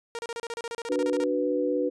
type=tone bursts; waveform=sawtooth; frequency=466.2 Hz; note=A#4; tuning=in tune; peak=-28 dBFS; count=16; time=0.15-1.238 s; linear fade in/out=0 ms; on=38 ms; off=32 ms
type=chord; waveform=sine; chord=B minor; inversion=first; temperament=equal; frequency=293.7 / 370 / 493.9 Hz; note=D4 / F#4 / B4; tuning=0 / 0 / 0 cents; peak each=-28 / -30 / -26 dBFS; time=0.89-1.9 s; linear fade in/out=20 ms
effects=resampled to 22050 Hz